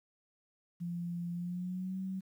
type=tone with pitch glide; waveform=sine; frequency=172.8 to 189.53 Hz; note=F3 to F#3; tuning=-18 to +42 cents; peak=-35 dBFS; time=0.8-2.21 s; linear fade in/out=20 ms; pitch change=+160 cents; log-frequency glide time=1.33-1.99 s; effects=11-bit